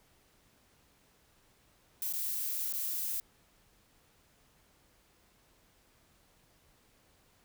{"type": "noise with dropouts", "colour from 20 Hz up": "violet", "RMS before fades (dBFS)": -35, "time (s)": [2.02, 3.2], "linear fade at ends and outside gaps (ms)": 1, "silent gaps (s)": [[2.126, 2.136], [2.725, 2.736]], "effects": ["pink hiss -67 dBFS RMS until 7.44 s"]}